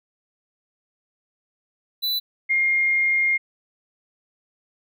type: tone pair in turn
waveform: square / sine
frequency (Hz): 3981 / 2126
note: B7 / C7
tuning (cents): +13 / +27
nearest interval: major seventh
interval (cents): 1086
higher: first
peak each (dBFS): -22 / -17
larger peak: second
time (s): 2.02-2.2 / 2.49-3.38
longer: second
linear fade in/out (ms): 20
effects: none